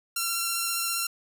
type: tone with vibrato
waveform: 5% pulse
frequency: 1366 Hz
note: F6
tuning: 39 cents flat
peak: -15 dBFS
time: 0.16-1.07 s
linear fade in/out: 5 ms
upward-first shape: sine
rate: 15 Hz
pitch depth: 13 cents each way
effects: none